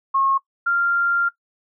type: tone pair in turn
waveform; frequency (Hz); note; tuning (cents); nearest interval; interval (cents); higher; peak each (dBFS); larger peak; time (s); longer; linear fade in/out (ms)
sine; 1085 / 1390.7; C#6 / F6; -37 / -8; major third; 429; second; -16; neither; 0.14-0.38 / 0.66-1.29; second; 10
effects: noise-tail reverb RT60 0.1 s tail -18 dB re dry